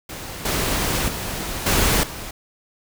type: noise with level steps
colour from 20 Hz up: pink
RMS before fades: -33 / -22 / -28 / -18 / -33 dBFS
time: 0.09-2.31 s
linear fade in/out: 5 ms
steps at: 0.45 / 1.08 / 1.66 / 2.03 s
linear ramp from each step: 5 ms
effects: none